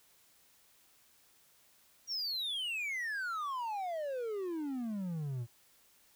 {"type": "exponential sweep", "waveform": "triangle", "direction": "down", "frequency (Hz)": [5740, 113.6], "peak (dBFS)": -33, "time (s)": [2.07, 5.47], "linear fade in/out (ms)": 50, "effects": ["white hiss -66 dBFS RMS until 6.15 s"]}